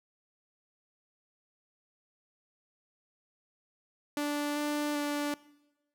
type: tone with pitch steps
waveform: sawtooth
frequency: 292.5 / 295.3 / 291.6 Hz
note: D4 / D4 / D4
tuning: -7 / +10 / -12 cents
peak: -26 dBFS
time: 4.17-5.34 s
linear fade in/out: 2 ms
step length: 390 ms
effects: noise-tail reverb RT60 1.0 s tail -21 dB re dry